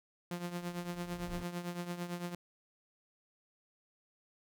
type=tone with tremolo; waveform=sawtooth; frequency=175.1 Hz; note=F3; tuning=5 cents sharp; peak=-31 dBFS; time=0.31-2.35 s; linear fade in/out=2 ms; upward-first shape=triangle; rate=8.9 Hz; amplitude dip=75%
type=noise with exponential growth; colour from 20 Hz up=brown; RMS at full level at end=-42 dBFS; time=0.41-1.43 s; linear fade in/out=0 ms; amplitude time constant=220 ms
effects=none